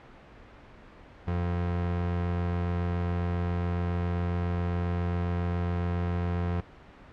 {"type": "tone", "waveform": "30% pulse", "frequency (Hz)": 87.31, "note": "F2", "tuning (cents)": 0, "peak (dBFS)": -24, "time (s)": [1.27, 6.61], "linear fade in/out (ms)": 10, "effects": ["pink hiss -50 dBFS RMS until 7.12 s", "low-pass 2000 Hz 12 dB/octave"]}